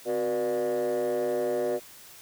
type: tone with frequency modulation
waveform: sine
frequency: 482 Hz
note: B4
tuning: 42 cents flat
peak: -22 dBFS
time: 0.05-1.8 s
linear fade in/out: 50 ms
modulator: 112 Hz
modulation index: 1.4
effects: tanh soft clip ceiling -24 dBFS + white hiss -49 dBFS RMS until 2.21 s